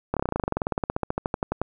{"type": "slowing click train", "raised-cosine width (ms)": 1, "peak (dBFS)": -10, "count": 28, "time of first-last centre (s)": [0.14, 1.616], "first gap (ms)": 27, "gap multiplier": 1.05, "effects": []}